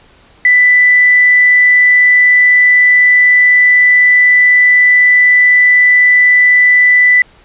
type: tone with quantisation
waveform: sine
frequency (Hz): 1986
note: B6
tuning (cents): +9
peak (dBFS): -4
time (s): 0.45-7.22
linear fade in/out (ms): 2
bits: 5
effects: pink hiss -45 dBFS RMS until 7.44 s + resampled to 8000 Hz